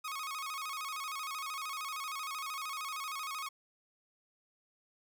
sawtooth tone with vibrato, 1174.7 Hz, D6, in tune, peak -34 dBFS, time 0.04-3.49 s, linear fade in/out 10 ms, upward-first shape square, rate 13 Hz, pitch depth 110 cents each way, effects none

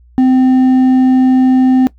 sine tone with hard clipping, 258.1 Hz, C4, 23 cents flat, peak -7 dBFS, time 0.18-1.87 s, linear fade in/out 0 ms, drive 4 dB, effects noise-tail reverb RT60 0.1 s tail -19 dB re dry + added 60 Hz sine -41 dBFS peak until 1.98 s

